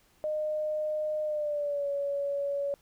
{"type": "tone with pitch glide", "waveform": "sine", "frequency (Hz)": [612, 564.5], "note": ["D#5", "C#5"], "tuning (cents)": [-29, 31], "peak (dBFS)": -28, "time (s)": [0.24, 2.74], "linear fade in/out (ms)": 0, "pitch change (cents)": -140, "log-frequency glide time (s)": [1.23, 1.88], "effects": ["pink hiss -65 dBFS RMS until 2.81 s"]}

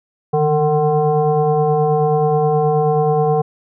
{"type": "tone with frequency modulation", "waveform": "sine", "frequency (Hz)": 453.2, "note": "A#4", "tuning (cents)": -49, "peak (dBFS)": -12, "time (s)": [0.33, 3.42], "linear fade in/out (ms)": 10, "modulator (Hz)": 299, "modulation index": 1.2, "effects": []}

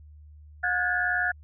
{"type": "tone cluster", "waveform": "sine", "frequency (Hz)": [719, 1453, 1647, 1727], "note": ["F#5", "F#6", "G#6", "A6"], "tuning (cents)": [-50, -32, -15, -33], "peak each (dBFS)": [-31, -27, -29, -29], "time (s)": [0.63, 1.32], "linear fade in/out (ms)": 10, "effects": ["added 75 Hz sine -46 dBFS peak until 1.43 s"]}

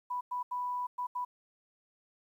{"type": "tone bursts at uneven times", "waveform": "sine", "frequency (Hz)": 987.8, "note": "B5", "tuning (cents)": 0, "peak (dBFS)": -32, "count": 5, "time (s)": [[0.1, 0.21], [0.31, 0.43], [0.51, 0.87], [0.98, 1.07], [1.15, 1.25]], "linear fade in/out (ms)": 10, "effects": ["11-bit"]}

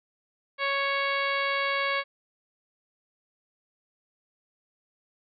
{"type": "harmonic tone with a mistuned harmonic", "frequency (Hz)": 554.4, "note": "C#5", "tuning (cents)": 0, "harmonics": [1, 2, 3, 4, 5, 6, 7, 8], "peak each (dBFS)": [-32, -30, -32, -30, -38, -38, -40, -41], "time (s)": [0.58, 2.04], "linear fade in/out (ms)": 50, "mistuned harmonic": 8, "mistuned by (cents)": 42, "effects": []}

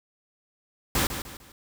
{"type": "noise with echo", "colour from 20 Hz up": "pink", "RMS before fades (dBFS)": -24, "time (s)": [0.95, 1.07], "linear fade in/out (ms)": 2, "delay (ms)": 150, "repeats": 3, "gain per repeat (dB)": -9, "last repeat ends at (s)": 1.52, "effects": []}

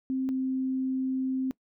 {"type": "tone pair in turn", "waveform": "sine", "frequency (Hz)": [262.5, 261.6], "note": ["C4", "C4"], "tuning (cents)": [6, 0], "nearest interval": "unison", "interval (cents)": 6, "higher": "first", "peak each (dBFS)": -26, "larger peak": "neither", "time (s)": [[0.1, 0.29], [0.29, 1.51]], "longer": "second", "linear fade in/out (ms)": 0, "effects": ["noise-tail reverb RT60 0.1 s tail -22 dB re dry"]}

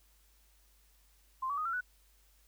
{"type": "tone with pitch steps", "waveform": "sine", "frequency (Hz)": [1046.5, 1141.2, 1244.5, 1357.1, 1480], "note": ["C6", "C#6", "D#6", "E6", "F#6"], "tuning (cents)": [0, 50, 0, 50, 0], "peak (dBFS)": -32, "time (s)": [1.42, 1.81], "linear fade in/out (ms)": 10, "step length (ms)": 78, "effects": ["added 50 Hz sine -65 dBFS peak until 2.47 s", "white hiss -69 dBFS RMS until 2.47 s"]}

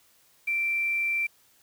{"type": "tone with quantisation", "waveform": "sine", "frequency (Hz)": 2349, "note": "D7", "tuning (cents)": 0, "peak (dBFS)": -24, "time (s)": [0.47, 1.27], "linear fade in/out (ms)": 10, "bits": 8, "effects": ["white hiss -62 dBFS RMS until 1.62 s"]}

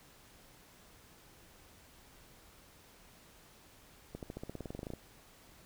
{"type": "accelerating click train", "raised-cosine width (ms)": 2, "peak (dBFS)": -28, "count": 16, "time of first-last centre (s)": [4.15, 4.936], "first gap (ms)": 78, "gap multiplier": 0.94, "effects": ["pink hiss -60 dBFS RMS until 5.65 s"]}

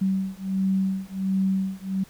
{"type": "beating tone pair", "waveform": "sine", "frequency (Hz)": [190.7, 192.1], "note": ["G3", "G3"], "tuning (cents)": [-47, -35], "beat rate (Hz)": 1.4, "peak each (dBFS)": -25, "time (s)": [0.01, 2.04], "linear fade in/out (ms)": 10, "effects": ["pink hiss -52 dBFS RMS until 2.09 s"]}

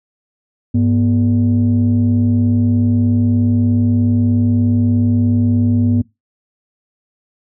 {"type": "tone pair together", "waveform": "sine", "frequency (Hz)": [101.6, 241.6], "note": ["G#2", "B3"], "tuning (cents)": [-38, -38], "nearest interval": "octave + minor third", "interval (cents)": 1500, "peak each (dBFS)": -12, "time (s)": [0.74, 6.02], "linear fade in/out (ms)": 10, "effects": ["noise-tail reverb RT60 0.2 s tail -22 dB re dry", "tanh soft clip ceiling -6 dBFS"]}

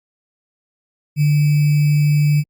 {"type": "tone with sample-and-hold", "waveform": "sine", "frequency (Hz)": 147.9, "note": "D3", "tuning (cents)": 13, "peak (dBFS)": -11, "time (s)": [1.16, 2.44], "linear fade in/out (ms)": 50, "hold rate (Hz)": 2450, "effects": ["Opus 48 kbps"]}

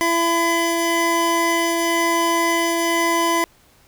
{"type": "tone pair together", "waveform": "25% pulse", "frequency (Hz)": [336, 1007], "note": ["E4", "B5"], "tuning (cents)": [33, 33], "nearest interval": "octave + perfect fifth", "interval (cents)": 1900, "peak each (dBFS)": -16, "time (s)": [0.01, 3.44], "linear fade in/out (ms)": 0, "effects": ["pink hiss -54 dBFS RMS until 3.87 s"]}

